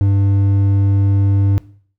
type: tone with hard clipping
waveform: sine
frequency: 99 Hz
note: G2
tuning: 18 cents sharp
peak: -12 dBFS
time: 0.01-1.58 s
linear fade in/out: 0 ms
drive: 6 dB
effects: noise-tail reverb RT60 0.5 s tail -19 dB re dry